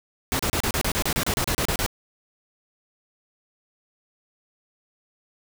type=noise bursts; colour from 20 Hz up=pink; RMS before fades=-24 dBFS; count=15; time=0.32-1.863 s; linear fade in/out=0 ms; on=73 ms; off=32 ms; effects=none